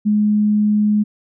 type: tone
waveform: sine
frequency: 210 Hz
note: G#3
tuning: 19 cents sharp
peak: -12 dBFS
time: 0.05-1.04 s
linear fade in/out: 20 ms
effects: none